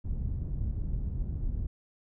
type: low-pass noise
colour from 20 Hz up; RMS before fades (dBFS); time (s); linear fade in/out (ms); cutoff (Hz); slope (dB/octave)
pink; -32; 0.04-1.67; 10; 120; 12
effects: none